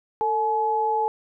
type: tone pair together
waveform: sine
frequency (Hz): 447.5 / 852.4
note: A4 / G#5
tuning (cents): +29 / +45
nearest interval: major seventh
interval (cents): 1116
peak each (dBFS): -26 / -21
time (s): 0.21-1.08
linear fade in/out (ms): 0
effects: none